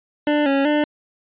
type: tone with pitch steps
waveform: 25% pulse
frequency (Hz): 296.4 / 275.4 / 298.1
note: D4 / C#4 / D4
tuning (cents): +16 / -11 / +26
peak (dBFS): -12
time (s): 0.27-0.84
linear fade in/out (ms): 2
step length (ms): 190
effects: resampled to 8000 Hz